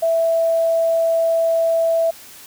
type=tone; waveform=sine; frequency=660 Hz; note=E5; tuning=2 cents sharp; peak=-14 dBFS; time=0.02-2.11 s; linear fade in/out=10 ms; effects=white hiss -41 dBFS RMS until 2.46 s